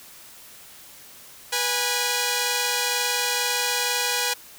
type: tone pair together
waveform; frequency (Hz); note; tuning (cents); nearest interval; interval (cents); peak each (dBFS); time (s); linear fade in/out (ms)
5% pulse; 489.2 / 822.7; B4 / G#5; -16 / -17; major sixth; 899; -13; 1.52-4.34; 10
effects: white hiss -46 dBFS RMS until 4.58 s